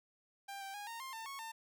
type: tone with pitch steps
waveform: sawtooth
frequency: 793 / 782 / 821 / 922 / 1057 / 898 / 1102 / 900 Hz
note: G5 / G5 / G#5 / A#5 / C6 / A5 / C#6 / A5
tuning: +20 / -4 / -20 / -19 / +17 / +35 / -11 / +39 cents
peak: -40 dBFS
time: 0.48-1.52 s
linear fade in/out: 10 ms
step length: 130 ms
effects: none